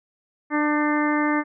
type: harmonic tone with a mistuned harmonic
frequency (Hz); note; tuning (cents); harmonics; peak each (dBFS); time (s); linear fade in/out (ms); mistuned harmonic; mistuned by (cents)
297.9; D4; +25; 1 / 2 / 3 / 4 / 5 / 6 / 7; -21 / -30 / -28 / -28 / -33 / -29 / -31; 0.5-1.44; 50; 5; +35
effects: none